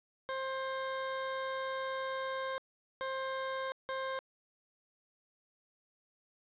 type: tone bursts at uneven times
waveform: 20% pulse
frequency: 529 Hz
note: C5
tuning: 19 cents sharp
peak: -30 dBFS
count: 3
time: 0.29-2.58 / 3.01-3.72 / 3.89-4.19 s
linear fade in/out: 0 ms
effects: resampled to 8000 Hz + 10-bit